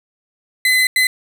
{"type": "tone bursts at uneven times", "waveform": "35% pulse", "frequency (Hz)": 2027, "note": "B6", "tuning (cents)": 45, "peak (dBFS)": -10, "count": 2, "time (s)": [[0.65, 0.87], [0.96, 1.07]], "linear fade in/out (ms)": 2, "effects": []}